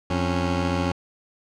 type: tone pair together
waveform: 15% pulse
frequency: 87.31 / 275.9 Hz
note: F2 / C#4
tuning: 0 / -8 cents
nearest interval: octave + minor sixth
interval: 1992 cents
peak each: -17 / -20 dBFS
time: 0.1-0.92 s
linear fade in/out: 5 ms
effects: low-pass 5000 Hz 12 dB/octave